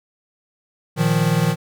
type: chord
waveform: square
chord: Bb suspended fourth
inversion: none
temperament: equal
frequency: 116.54 / 155.56 / 174.61 Hz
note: Bb2 / Eb3 / F3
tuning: 0 / 0 / 0 cents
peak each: -24 / -19 / -21 dBFS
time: 0.96-1.56 s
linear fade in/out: 50 ms
effects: none